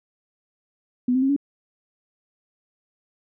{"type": "tone with pitch steps", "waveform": "sine", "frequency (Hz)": [248.5, 259.2, 269.3, 283], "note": ["B3", "C4", "C#4", "C#4"], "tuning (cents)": [11, -16, -50, 36], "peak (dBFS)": -17, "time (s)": [1.08, 1.364], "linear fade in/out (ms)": 5, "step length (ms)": 71, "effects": []}